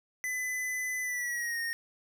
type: tone with pitch glide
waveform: square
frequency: 2008 to 1852 Hz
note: B6 to A#6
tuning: +28 to -12 cents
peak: -32 dBFS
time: 0.24-1.73 s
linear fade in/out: 0 ms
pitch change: -140 cents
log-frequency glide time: 1.02-1.6 s
effects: 10-bit